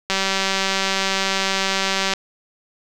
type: click train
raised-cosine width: 0.2 ms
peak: -3 dBFS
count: 394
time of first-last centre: 0.1-2.136 s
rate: 193 Hz
effects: 7-bit